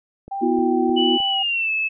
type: click train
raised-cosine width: 2 ms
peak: -25 dBFS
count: 4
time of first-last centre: 0.28-1.203 s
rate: 3.25 Hz
type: tone with vibrato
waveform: sine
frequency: 784 Hz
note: G5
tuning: in tune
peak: -24 dBFS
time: 0.31-1.43 s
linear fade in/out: 10 ms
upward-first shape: triangle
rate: 1.5 Hz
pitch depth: 28 cents each way
type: chord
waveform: sine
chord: B suspended fourth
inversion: none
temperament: equal with one note detuned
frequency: 246.9 / 329.6 / 365.1 Hz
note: B3 / E4 / F#4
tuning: 0 / 0 / -23 cents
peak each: -21 dBFS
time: 0.41-1.18 s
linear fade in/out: 20 ms
type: tone with pitch glide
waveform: sine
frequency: 2963 to 2609 Hz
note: F#7 to E7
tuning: +2 to -18 cents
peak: -19 dBFS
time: 0.96-1.89 s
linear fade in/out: 20 ms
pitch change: -220 cents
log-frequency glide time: 1.3-1.71 s
effects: none